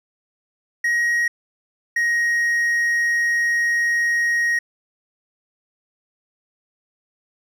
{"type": "tone pair in turn", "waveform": "triangle", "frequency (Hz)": [1889, 1880.5], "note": ["A#6", "A#6"], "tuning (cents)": [22, 15], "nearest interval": "unison", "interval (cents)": 7, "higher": "first", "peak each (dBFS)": -15, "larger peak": "neither", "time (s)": [[0.84, 1.28], [1.96, 4.59]], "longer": "second", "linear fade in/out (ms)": 5, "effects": []}